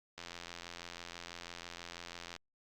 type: click train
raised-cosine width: 0.2 ms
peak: -27 dBFS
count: 189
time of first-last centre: 0.18-2.364 s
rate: 86.1 Hz
effects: Opus 48 kbps